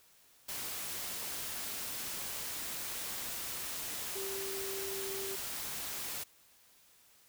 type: tone in noise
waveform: sine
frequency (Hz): 390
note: G4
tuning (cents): -9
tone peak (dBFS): -40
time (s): 4.15-5.36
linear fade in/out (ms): 10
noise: white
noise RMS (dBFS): -40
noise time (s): 0.48-6.24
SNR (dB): -3
effects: white hiss -64 dBFS RMS until 7.28 s